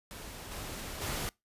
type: noise with level steps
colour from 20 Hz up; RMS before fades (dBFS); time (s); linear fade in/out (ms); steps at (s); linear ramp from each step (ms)
pink; -45 / -41 / -35; 0.11-1.29; 0; 0.51 / 1.01; 10
effects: noise-tail reverb RT60 0.2 s tail -24 dB re dry + resampled to 32000 Hz